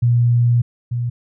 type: tone pair in turn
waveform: sine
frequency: 119.8 / 120.47 Hz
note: A#2 / B2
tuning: +48 / -43 cents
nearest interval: unison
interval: 9 cents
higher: second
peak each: -11 / -18 dBFS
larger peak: first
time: 0.02-0.62 / 0.91-1.1 s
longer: first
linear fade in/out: 10 ms
effects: none